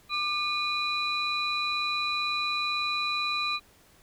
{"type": "tone cluster", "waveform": "sine", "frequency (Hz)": [1192, 2450, 3968], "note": ["D6", "D#7", "B7"], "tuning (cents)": [25, -27, 7], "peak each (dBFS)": -30, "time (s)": [0.09, 3.6], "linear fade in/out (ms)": 50, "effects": ["tanh soft clip ceiling -19 dBFS", "pink hiss -59 dBFS RMS until 4.02 s"]}